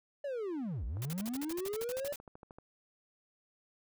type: linear two-way sweep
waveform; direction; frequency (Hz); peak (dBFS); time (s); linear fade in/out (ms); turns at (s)
triangle; down then up; 587.3 to 50.6 to 587.3; -33; 0.24-2.13; 5; 0.85
type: click train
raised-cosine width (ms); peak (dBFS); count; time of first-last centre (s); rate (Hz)
1; -36; 22; 0.97-2.585; 13
type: noise bursts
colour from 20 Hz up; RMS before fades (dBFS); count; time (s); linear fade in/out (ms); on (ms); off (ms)
white; -44; 15; 1.02-2.158; 0; 32; 47
effects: none